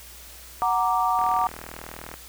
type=chord; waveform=sine; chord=Gb augmented; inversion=none; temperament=equal; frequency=740 / 932.3 / 1174.7 Hz; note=Gb5 / Bb5 / D6; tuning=0 / 0 / 0 cents; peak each=-24 dBFS; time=0.62-1.47 s; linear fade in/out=0 ms
type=click train; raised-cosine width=0.5 ms; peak=-21 dBFS; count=39; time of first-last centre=1.19-2.14 s; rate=40 Hz
effects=added 60 Hz sine -48 dBFS peak until 2.28 s + white hiss -45 dBFS RMS until 2.28 s